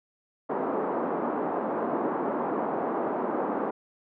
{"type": "band-pass noise", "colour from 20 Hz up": "pink", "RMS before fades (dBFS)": -29, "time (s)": [0.49, 3.71], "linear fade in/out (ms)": 10, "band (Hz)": [250, 1100], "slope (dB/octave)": 24, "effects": []}